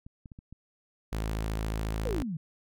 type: clicks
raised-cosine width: 5 ms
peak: -33 dBFS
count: 5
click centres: 0.065 / 0.258 / 0.318 / 0.389 / 0.526 s
type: tone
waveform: sawtooth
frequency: 54.1 Hz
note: A1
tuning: 29 cents flat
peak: -26 dBFS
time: 1.12-2.23 s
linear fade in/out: 10 ms
type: exponential sweep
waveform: sine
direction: down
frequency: 539 to 146.83 Hz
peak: -31 dBFS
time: 2.05-2.37 s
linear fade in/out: 5 ms
effects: none